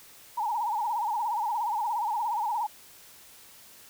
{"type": "tone with vibrato", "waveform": "sine", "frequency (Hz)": 891, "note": "A5", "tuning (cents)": 22, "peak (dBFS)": -26, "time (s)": [0.37, 2.67], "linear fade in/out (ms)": 10, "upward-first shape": "sine", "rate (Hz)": 17, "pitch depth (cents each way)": 140, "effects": ["white hiss -52 dBFS RMS until 3.89 s"]}